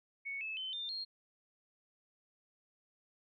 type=tone with pitch steps; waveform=sine; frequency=2217 / 2606 / 3064 / 3602 / 4234 Hz; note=C#7 / E7 / G7 / A7 / C8; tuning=0 / -20 / -40 / +40 / +20 cents; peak=-38 dBFS; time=0.25-1.05 s; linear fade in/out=20 ms; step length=160 ms; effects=none